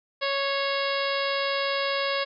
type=harmonic tone with a mistuned harmonic; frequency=554.4 Hz; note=C#5; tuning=in tune; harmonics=1 / 2 / 3 / 4 / 5 / 6 / 7 / 8 / 9; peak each=-28 / -31 / -33 / -34 / -35 / -36 / -36 / -37 / -38 dBFS; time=0.21-2.25 s; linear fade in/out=20 ms; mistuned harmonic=4; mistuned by=-29 cents; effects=none